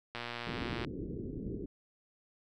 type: click train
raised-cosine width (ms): 0.3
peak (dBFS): -23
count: 84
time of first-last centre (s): 0.15-0.847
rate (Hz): 119
type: low-pass noise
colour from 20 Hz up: white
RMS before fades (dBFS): -40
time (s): 0.47-1.66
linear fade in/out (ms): 2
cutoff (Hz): 410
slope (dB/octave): 48
effects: none